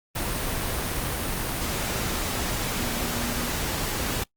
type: tone in noise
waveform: sine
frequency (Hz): 239.7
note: A#3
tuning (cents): +48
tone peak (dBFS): -34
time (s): 2.78-3.49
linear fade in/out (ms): 10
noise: pink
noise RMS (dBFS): -28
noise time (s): 0.15-4.24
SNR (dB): -9
effects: noise-tail reverb RT60 0.1 s tail -23 dB re dry + Opus 32 kbps